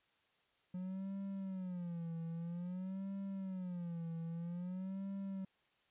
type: tone with vibrato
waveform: triangle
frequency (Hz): 180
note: F#3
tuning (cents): -47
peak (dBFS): -38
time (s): 0.74-5.45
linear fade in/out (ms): 5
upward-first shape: sine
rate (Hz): 0.51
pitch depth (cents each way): 150
effects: white hiss -75 dBFS RMS until 5.9 s + resampled to 8000 Hz